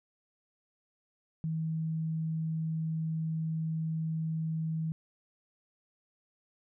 sine tone, 160.2 Hz, E3, 49 cents flat, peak -30 dBFS, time 1.44-4.92 s, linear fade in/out 0 ms, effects none

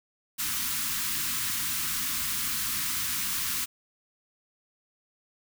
white band-stop noise, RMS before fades -30 dBFS, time 0.38-3.66 s, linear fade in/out 20 ms, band 310 to 1000 Hz, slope 48 dB/octave, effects none

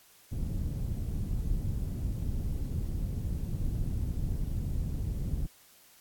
pink low-pass noise, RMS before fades -32 dBFS, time 0.31-5.47 s, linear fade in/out 20 ms, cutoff 150 Hz, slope 12 dB/octave, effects white hiss -59 dBFS RMS until 6 s + AAC 64 kbps

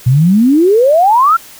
sine exponential sweep, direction up, 118.3 to 1396.9 Hz, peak -5 dBFS, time 0.06-1.37 s, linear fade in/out 10 ms, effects white hiss -36 dBFS RMS until 1.59 s

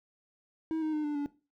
triangle tone with pitch steps, 320.1 / 311.7 / 303.5 / 295.6 / 287.8 Hz, D#4 / D#4 / D#4 / D4 / D4, +49 / +3 / -43 / +11 / -35 cents, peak -27 dBFS, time 0.71-1.26 s, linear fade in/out 0 ms, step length 110 ms, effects noise-tail reverb RT60 0.3 s tail -17 dB re dry

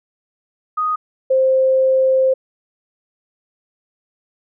sine tone pair in turn, 1244.5 / 525.1 Hz, D#6 / C5, 0 / +6 cents, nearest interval octave + minor third, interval 1494 cents, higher first, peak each -16 / -11 dBFS, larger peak second, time 0.77-0.96 / 1.3-2.34 s, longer second, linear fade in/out 10 ms, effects none

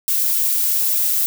violet noise, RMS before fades -18 dBFS, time 0.08-1.26 s, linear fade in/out 0 ms, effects none

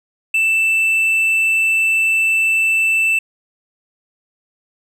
triangle tone, 2654 Hz, E7, 11 cents sharp, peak -11 dBFS, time 0.34-3.19 s, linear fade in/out 5 ms, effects none

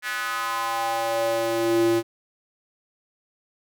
square tone with high-pass filter sweep, 114.5 Hz, A#2, 31 cents flat, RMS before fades -24 dBFS, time 0.02-2.03 s, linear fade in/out 50 ms, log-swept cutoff 1700 to 280 Hz, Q 3.5, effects none

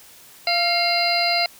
harmonic tone with a mistuned harmonic, 689 Hz, F5, 24 cents flat, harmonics 1 / 2 / 3 / 4 / 6 / 7, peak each -22 / -32 / -24 / -28 / -23 / -25 dBFS, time 0.47-1.46 s, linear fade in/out 2 ms, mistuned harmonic 3, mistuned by +54 cents, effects white hiss -47 dBFS RMS until 1.59 s

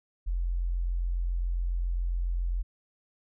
sine tone, 43.65 Hz, F1, in tune, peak -26 dBFS, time 0.26-2.63 s, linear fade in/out 20 ms, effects none

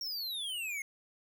square exponential sweep, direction down, 5620 to 2128 Hz, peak -36 dBFS, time 0.01-0.82 s, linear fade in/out 2 ms, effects none

